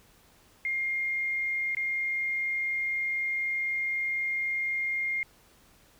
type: tone with dropouts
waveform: sine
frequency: 2122 Hz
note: C7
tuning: 24 cents sharp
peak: -27 dBFS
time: 0.65-5.23 s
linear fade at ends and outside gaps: 1 ms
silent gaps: 1.749-1.769 s
effects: pink hiss -60 dBFS RMS until 5.99 s